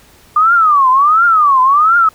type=tone with vibrato; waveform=sine; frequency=1197 Hz; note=D6; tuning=33 cents sharp; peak=-6 dBFS; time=0.36-2.09 s; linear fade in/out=5 ms; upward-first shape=triangle; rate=1.4 Hz; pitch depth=300 cents each way; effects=pink hiss -45 dBFS RMS until 2.14 s